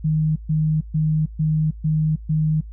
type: tone bursts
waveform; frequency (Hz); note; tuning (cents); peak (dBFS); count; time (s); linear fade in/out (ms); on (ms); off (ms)
sine; 155.56; D#3; 0; -16; 6; 0.04-2.61; 10; 320; 130
effects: noise-tail reverb RT60 0.1 s tail -24 dB re dry + added 54 Hz sine -33 dBFS peak until 2.72 s